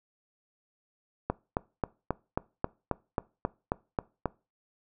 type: click train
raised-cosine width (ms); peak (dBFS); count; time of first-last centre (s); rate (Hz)
1; -13; 12; 1.3-4.257; 3.72
effects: noise-tail reverb RT60 0.3 s tail -22 dB re dry